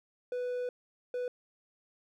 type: tone bursts at uneven times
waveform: triangle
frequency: 494.8 Hz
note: B4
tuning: 3 cents sharp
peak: -30 dBFS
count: 2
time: 0.32-0.69 / 1.14-1.28 s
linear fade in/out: 2 ms
effects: none